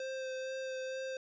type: tone with vibrato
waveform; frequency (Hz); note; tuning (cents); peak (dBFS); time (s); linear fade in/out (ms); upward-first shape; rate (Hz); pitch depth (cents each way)
square; 523.3; C5; 0; -38; 0-1.17; 2; sine; 2.2; 13
effects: resampled to 16000 Hz + 12-bit